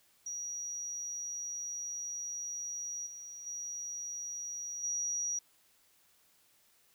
sine tone with level steps, 5770 Hz, F#8, 44 cents flat, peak -37 / -44 / -38 / -32 dBFS, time 0.26-5.39 s, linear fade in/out 5 ms, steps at 3.06 / 3.46 / 4.83 s, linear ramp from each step 10 ms, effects white hiss -68 dBFS RMS until 6.94 s

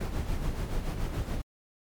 brown noise with tremolo, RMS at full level -29 dBFS, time 0-1.42 s, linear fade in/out 10 ms, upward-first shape sine, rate 7 Hz, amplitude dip 50%, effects MP3 96 kbps

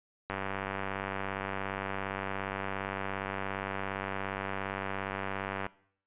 click train, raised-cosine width 0.5 ms, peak -19 dBFS, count 523, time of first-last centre 0.3-5.665 s, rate 97.3 Hz, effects noise-tail reverb RT60 0.6 s tail -20 dB re dry + resampled to 8000 Hz

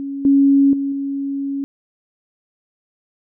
sine tone with level steps, 277.2 Hz, C#4, in tune, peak -23 / -9 / -18 / -20 dBFS, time 0-1.64 s, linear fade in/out 0 ms, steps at 0.25 / 0.73 / 0.92 s, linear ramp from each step 2 ms, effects none

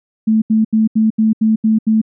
sine tone bursts, 219.4 Hz, A3, 5 cents flat, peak -9 dBFS, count 8, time 0.27-2.016 s, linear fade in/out 10 ms, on 150 ms, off 78 ms, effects none

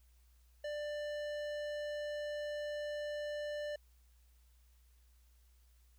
sine tone with tanh clipping, 592 Hz, D5, 14 cents sharp, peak -40 dBFS, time 0.64-3.76 s, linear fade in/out 5 ms, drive 16 dB, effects added 60 Hz sine -63 dBFS peak until 5.98 s + white hiss -75 dBFS RMS until 5.98 s

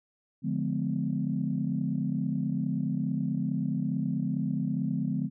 sine chord, D diminished seventh, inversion none, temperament just, 146.83 / 176.2 / 211.4 / 253.7 Hz, D3 / F3 / Ab3 / Cb4, 0 / +16 / +31 / +47 cents, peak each -32 dBFS, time 0.42-5.3 s, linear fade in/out 50 ms, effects tanh soft clip ceiling -16 dBFS

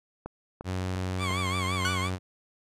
click train, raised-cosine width 1 ms, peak -22 dBFS, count 4, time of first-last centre 0.26-1.309 s, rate 2.86 Hz
sawtooth tone, 92.5 Hz, F#2, in tune, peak -25 dBFS, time 0.64-2.19 s, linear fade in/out 50 ms
20% pulse tone with vibrato, 1108.7 Hz, C#6, in tune, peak -25 dBFS, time 1.18-2.11 s, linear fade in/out 50 ms, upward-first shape triangle, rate 5.8 Hz, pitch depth 120 cents each way
sawtooth tone with exponential decay, 1477 Hz, F#6, 3 cents flat, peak -21 dBFS, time 1.85-2.14 s, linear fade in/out 1 ms, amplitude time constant 63 ms
effects low-pass 9000 Hz 12 dB/octave

